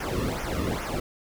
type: noise with flanger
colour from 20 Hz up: brown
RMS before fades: -29 dBFS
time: 0-1 s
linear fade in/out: 5 ms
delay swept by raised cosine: 0.24 to 1.34 ms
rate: 2.4 Hz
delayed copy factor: -0.85
effects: none